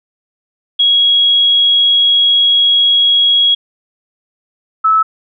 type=tone pair in turn; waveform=sine; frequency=3314 / 1303.8 Hz; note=G#7 / E6; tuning=-4 / -19 cents; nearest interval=octave + major third; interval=1615 cents; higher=first; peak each=-7 dBFS; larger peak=neither; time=0.79-3.55 / 4.84-5.03 s; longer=first; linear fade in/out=10 ms; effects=none